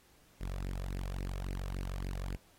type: tone with flanger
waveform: sawtooth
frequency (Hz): 46.46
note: F#1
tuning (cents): +8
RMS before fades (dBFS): -38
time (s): 0.4-2.37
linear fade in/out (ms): 20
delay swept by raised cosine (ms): 0.39 to 1.79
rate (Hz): 3.6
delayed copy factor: +0.65
effects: pink hiss -65 dBFS RMS until 2.58 s + AAC 48 kbps